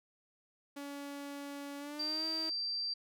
sawtooth tone with pitch glide, 283.4 to 319.9 Hz, C#4 to D#4, +38 to +48 cents, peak -38 dBFS, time 0.76-2.5 s, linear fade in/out 10 ms, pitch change +210 cents, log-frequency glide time 1.78-2.26 s
sine tone, 4693 Hz, D8, 2 cents flat, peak -34 dBFS, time 1.99-2.94 s, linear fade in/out 10 ms
effects none

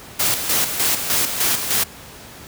white noise with tremolo, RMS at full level -18 dBFS, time 0.19-1.84 s, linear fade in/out 10 ms, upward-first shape square, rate 3.3 Hz, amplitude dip 55%, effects pink hiss -39 dBFS RMS until 2.47 s + high-pass 60 Hz 12 dB/octave

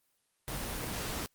pink noise, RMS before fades -37 dBFS, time 0.48-1.26 s, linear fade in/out 0 ms, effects white hiss -75 dBFS RMS until 1.34 s + Opus 24 kbps

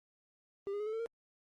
triangle tone with pitch steps, 397.5 / 409.6 / 422.1 / 435 / 448.2 / 461.9 Hz, G4 / G#4 / G#4 / A4 / A4 / A#4, +24 / -24 / +28 / -20 / +32 / -16 cents, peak -33 dBFS, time 0.67-1.06 s, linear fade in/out 0 ms, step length 65 ms, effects Opus 24 kbps

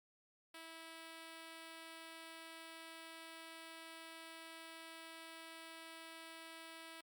5% pulse tone, 326.5 Hz, E4, 17 cents flat, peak -40 dBFS, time 0.54-7.01 s, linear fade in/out 5 ms, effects Opus 48 kbps

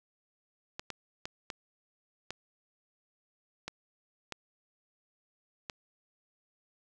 clicks, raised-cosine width 0.2 ms, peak -20 dBFS, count 8, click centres 0.795 / 0.903 / 1.255 / 1.502 / 2.306 / 3.68 / 4.323 / 5.698 s, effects none

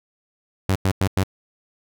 sawtooth tone bursts, 95.1 Hz, F#2, 48 cents sharp, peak -13 dBFS, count 4, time 0.69-1.235 s, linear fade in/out 0 ms, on 65 ms, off 95 ms, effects none

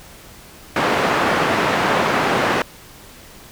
white band-pass noise, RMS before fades -18 dBFS, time 0.76-2.62 s, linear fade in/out 2 ms, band 140 to 1400 Hz, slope 12 dB/octave, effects pink hiss -42 dBFS RMS until 3.51 s

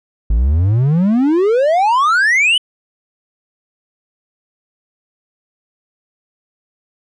triangle exponential sweep, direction up, 50.5 to 3072 Hz, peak -8 dBFS, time 0.3-2.58 s, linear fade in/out 5 ms, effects resampled to 22050 Hz

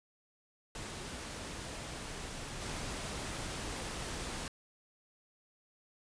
pink noise with level steps, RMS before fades -43 / -40 dBFS, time 0.75-4.48 s, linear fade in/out 2 ms, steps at 2.61 s, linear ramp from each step 10 ms, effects resampled to 22050 Hz

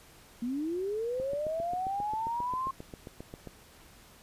sine linear sweep, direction up, 229.6 to 1076 Hz, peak -30 dBFS, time 0.42-2.71 s, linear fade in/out 5 ms
click train, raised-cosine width 2 ms, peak -28 dBFS, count 18, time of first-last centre 1.2-3.473 s, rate 7.48 Hz
effects pink hiss -56 dBFS RMS until 4.22 s + resampled to 32000 Hz

